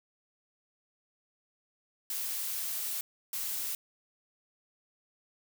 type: noise bursts at uneven times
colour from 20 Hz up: blue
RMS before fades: -35 dBFS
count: 2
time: 2.1-3.01 / 3.33-3.75 s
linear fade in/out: 2 ms
effects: none